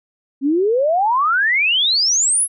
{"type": "exponential sweep", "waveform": "sine", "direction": "up", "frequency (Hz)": [261.6, 11300], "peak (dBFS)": -13, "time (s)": [0.41, 2.48], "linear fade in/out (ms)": 50, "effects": []}